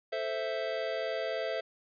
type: chord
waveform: square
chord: A minor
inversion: none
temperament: equal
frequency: 440 / 523.3 / 659.3 Hz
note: A4 / C5 / E5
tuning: 0 / 0 / 0 cents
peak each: -39 / -37 / -35 dBFS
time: 0.12-1.61 s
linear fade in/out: 10 ms
effects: resampled to 11025 Hz